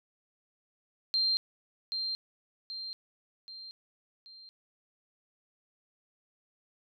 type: tone with echo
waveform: sine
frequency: 4170 Hz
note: C8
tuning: 7 cents flat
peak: -25 dBFS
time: 1.14-1.37 s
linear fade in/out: 0 ms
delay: 780 ms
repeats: 4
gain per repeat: -6 dB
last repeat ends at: 4.49 s
effects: none